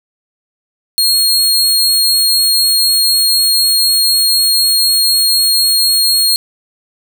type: tone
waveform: sawtooth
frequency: 4274 Hz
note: C8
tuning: 36 cents sharp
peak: -6 dBFS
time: 0.98-6.36 s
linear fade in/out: 0 ms
effects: none